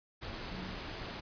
sine tone in noise, 185 Hz, F#3, in tune, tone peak -44 dBFS, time 0.5-0.76 s, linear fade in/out 20 ms, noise pink, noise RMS -42 dBFS, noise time 0.21-1.21 s, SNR -5 dB, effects resampled to 11025 Hz

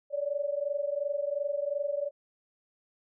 sine tone pair together, 564.5 / 587.3 Hz, C#5 / D5, +31 / 0 cents, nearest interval minor second, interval 69 cents, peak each -31 / -32 dBFS, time 0.1-2.11 s, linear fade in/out 50 ms, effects none

